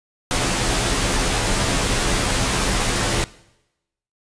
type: noise with comb filter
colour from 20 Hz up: pink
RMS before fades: -20 dBFS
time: 0.31-3.24 s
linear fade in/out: 0 ms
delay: 13 ms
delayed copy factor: -0.7
effects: noise-tail reverb RT60 0.9 s tail -20 dB re dry + resampled to 22050 Hz